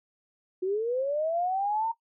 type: linear sweep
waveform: sine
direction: up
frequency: 360 to 923 Hz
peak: -25 dBFS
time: 0.62-1.92 s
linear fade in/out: 10 ms
effects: noise-tail reverb RT60 0.1 s tail -17 dB re dry